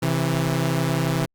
sawtooth tone pair together, 132.86 / 164.3 Hz, C3 / E3, +27 / -5 cents, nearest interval major third, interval 368 cents, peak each -19 dBFS, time 0.02-1.26 s, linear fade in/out 10 ms, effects Opus 48 kbps

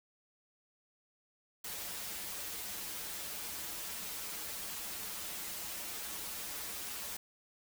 white noise with comb filter, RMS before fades -42 dBFS, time 1.64-7.17 s, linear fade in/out 5 ms, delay 7.7 ms, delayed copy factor -0.8, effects none

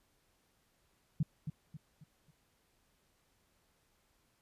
sine tone with echo, 152.9 Hz, D#3, 30 cents flat, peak -27 dBFS, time 1.2-1.23 s, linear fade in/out 5 ms, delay 270 ms, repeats 4, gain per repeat -8 dB, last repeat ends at 2.31 s, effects pink hiss -74 dBFS RMS until 4.41 s + resampled to 32000 Hz

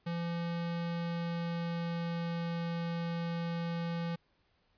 square tone with pitch glide, 170 to 169.02 Hz, F3 to E3, -46 to +44 cents, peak -34 dBFS, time 0.06-4.16 s, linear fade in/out 10 ms, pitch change -10 cents, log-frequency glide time 0.86-2.64 s, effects pink hiss -73 dBFS RMS until 4.77 s + resampled to 11025 Hz

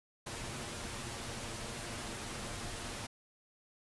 pink noise with comb filter, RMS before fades -42 dBFS, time 0.26-3.07 s, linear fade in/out 10 ms, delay 8.6 ms, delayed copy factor +0.5, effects resampled to 24000 Hz

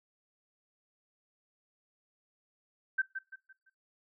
sine tone with echo, 1551 Hz, G6, 19 cents flat, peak -25 dBFS, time 2.98-3.02 s, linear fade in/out 10 ms, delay 170 ms, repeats 4, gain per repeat -9 dB, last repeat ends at 3.7 s, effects noise-tail reverb RT60 0.3 s tail -21 dB re dry

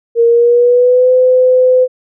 sine tone with pitch glide, 466.2 to 508.4 Hz, A#4 to C5, 0 to -50 cents, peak -5 dBFS, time 0.15-1.88 s, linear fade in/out 50 ms, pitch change +150 cents, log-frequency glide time 0.26-1.11 s, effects none

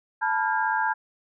sine tone cluster, 879 / 975 / 1401 / 1622 Hz, A5 / B5 / F6 / G#6, -2 / -23 / +5 / -41 cents, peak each -25 / -29 / -31 / -27 dBFS, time 0.21-0.94 s, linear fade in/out 20 ms, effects none

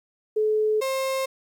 sine / 35% pulse tone pair in turn, 430 / 531.2 Hz, A4 / C5, -40 / +26 cents, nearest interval major third, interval 366 cents, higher second, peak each -19 / -22 dBFS, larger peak first, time 0.36-0.81 / 0.81-1.26 s, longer neither, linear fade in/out 10 ms, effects 10-bit

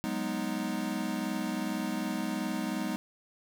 square chord, G# minor seventh, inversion third, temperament equal, 185 / 207.7 / 246.9 / 311.1 Hz, F#3 / G#3 / B3 / D#4, 0 / 0 / 0 / 0 cents, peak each -40 / -36 / -37 / -37 dBFS, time 0.04-2.96 s, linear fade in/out 0 ms, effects none

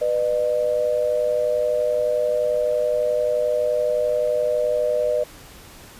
sine tone pair together, 493.9 / 605.5 Hz, B4 / D#5, 0 / -47 cents, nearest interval major third, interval 353 cents, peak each -22 / -20 dBFS, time 0.01-5.24 s, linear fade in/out 10 ms, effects pink hiss -44 dBFS RMS until 5.99 s + resampled to 32000 Hz

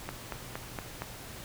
click train, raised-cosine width 0.5 ms, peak -20 dBFS, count 5, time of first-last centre 0.09-1.02 s, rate 4.3 Hz, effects added 120 Hz sine -52 dBFS peak until 1.44 s + pink hiss -45 dBFS RMS until 1.44 s

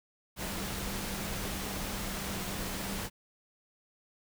sine tone in noise, 196.1 Hz, G3, 1 cent sharp, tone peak -42 dBFS, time 0.36-3.1 s, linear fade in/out 50 ms, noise pink, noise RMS -37 dBFS, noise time 0.36-3.1 s, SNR -8 dB, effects none

